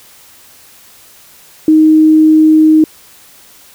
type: tone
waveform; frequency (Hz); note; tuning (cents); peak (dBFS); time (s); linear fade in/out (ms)
sine; 312.5; D#4; +8; -3; 1.68-2.84; 2
effects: white hiss -41 dBFS RMS until 3.74 s